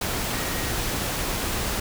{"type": "tone in noise", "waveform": "sine", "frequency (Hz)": 1885, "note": "A#6", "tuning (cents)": 19, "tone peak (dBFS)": -38, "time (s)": [0.33, 0.72], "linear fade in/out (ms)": 5, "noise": "pink", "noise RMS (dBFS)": -27, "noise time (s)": [0.01, 1.8], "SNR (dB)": -14, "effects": []}